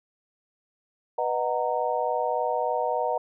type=chord; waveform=sine; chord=B major seventh; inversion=none; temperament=just; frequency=493.9 / 617.4 / 740.8 / 926 Hz; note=B4 / D#5 / F#5 / A#5; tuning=0 / -14 / +2 / -12 cents; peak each=-29 dBFS; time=1.18-3.18 s; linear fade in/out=5 ms; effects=none